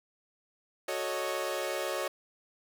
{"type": "chord", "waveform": "sawtooth", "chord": "D# half-diminished seventh", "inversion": "first", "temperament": "equal", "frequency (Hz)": [370, 440, 554.4, 622.3], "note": ["F#4", "A4", "C#5", "D#5"], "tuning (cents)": [0, 0, 0, 0], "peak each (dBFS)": [-34, -36, -31, -33], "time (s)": [0.88, 2.08], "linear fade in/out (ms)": 5, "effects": ["10-bit"]}